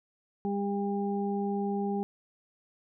harmonic tone, 200.8 Hz, G3, 42 cents sharp, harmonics 1 / 2 / 4, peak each -30 / -33 / -36 dBFS, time 0.45-2.03 s, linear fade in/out 0 ms, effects none

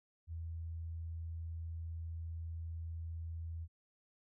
sine tone, 82.41 Hz, E2, in tune, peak -40 dBFS, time 0.27-3.68 s, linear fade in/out 50 ms, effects none

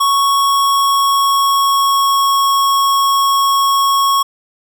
square tone with pitch glide, 1108.7 to 1101.7 Hz, C#6 to C#6, 0 to -11 cents, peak -11 dBFS, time 0-4.23 s, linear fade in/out 10 ms, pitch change -11 cents, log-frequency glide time 0.21-2.46 s, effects none

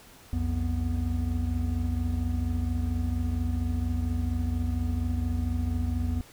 triangle tone cluster, 62 / 86.3 / 244.8 Hz, B1 / F2 / B3, +7 / -20 / -15 cents, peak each -28 / -26 / -31 dBFS, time 0.33-6.21 s, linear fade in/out 0 ms, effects pink hiss -52 dBFS RMS until 6.32 s

